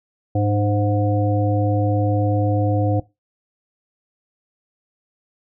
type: harmonic tone with a mistuned harmonic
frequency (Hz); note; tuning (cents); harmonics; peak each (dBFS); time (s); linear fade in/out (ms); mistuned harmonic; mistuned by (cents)
103.83; G#2; 0; 1 / 3 / 5 / 7; -18 / -23 / -25 / -26; 0.35-3; 5; 3; -47
effects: noise-tail reverb RT60 0.2 s tail -18 dB re dry